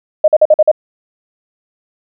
sine tone bursts, 616 Hz, D#5, 17 cents flat, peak -3 dBFS, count 6, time 0.24-0.715 s, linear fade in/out 5 ms, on 40 ms, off 47 ms, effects none

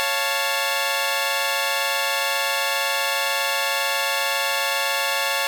10% pulse chord, Db augmented, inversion none, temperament equal, 554.4 / 698.5 / 880 Hz, Db5 / F5 / A5, 0 / 0 / 0 cents, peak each -16 / -19 / -16 dBFS, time 0-5.47 s, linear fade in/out 0 ms, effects none

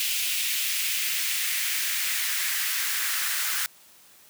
white noise with high-pass filter sweep, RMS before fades -27 dBFS, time 0-3.66 s, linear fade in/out 0 ms, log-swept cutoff 2700 to 1500 Hz, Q 2.2, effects white hiss -54 dBFS RMS until 4.29 s + high-pass 100 Hz 12 dB/octave

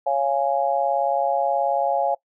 sine chord, Db major, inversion none, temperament just, 554.4 / 693 / 831.5 Hz, Db5 / F5 / Ab5, 0 / -14 / +2 cents, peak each -23 dBFS, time 0.06-2.15 s, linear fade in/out 10 ms, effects noise-tail reverb RT60 0.1 s tail -22 dB re dry

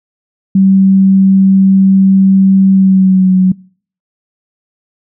sine tone with pitch glide, 192.5 to 185.94 Hz, G3 to F#3, -31 to +9 cents, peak -4 dBFS, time 0.55-3.52 s, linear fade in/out 5 ms, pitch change -60 cents, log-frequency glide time 2.71-3.33 s, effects noise-tail reverb RT60 0.5 s tail -25 dB re dry

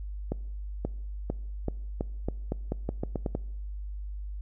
accelerating click train, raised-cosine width 2 ms, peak -16 dBFS, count 13, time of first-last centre 0.32-3.351 s, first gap 530 ms, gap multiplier 0.85, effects noise-tail reverb RT60 0.9 s tail -23 dB re dry + added 50 Hz sine -34 dBFS peak until 4.41 s

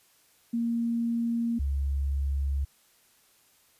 sine tone pair in turn, 233.1 / 69.3 Hz, A#3 / C#2, 0 / 0 cents, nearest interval octave + major sixth, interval 2100 cents, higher first, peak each -25 dBFS, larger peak neither, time 0.53-1.59 / 1.59-2.65 s, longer neither, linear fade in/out 10 ms, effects white hiss -63 dBFS RMS until 3.79 s + resampled to 32000 Hz

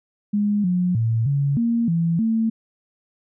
sine tone with pitch steps, 206.4 / 179.6 / 113.5 / 140.8 / 232.9 / 167.1 / 224.2 Hz, G#3 / F3 / A#2 / C#3 / A#3 / E3 / A3, -10 / +49 / -46 / +27 / -1 / +24 / +33 cents, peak -17 dBFS, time 0.33-2.5 s, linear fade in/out 10 ms, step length 310 ms, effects none

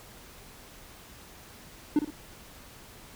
triangle tone with echo, 298.6 Hz, D4, 29 cents sharp, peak -17 dBFS, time 1.96-1.99 s, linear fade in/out 2 ms, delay 57 ms, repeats 2, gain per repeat -9 dB, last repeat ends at 2.104 s, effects pink hiss -50 dBFS RMS until 3.15 s

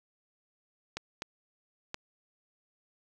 clicks, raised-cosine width 0.2 ms, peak -18 dBFS, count 3, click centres 0.97 / 1.221 / 1.944 s, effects none

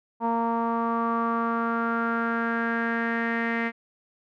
sawtooth tone with low-pass filter sweep, 231 Hz, A#3, 16 cents flat, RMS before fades -26 dBFS, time 0.2-3.72 s, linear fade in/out 50 ms, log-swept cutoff 940 to 2000 Hz, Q 5.9, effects none

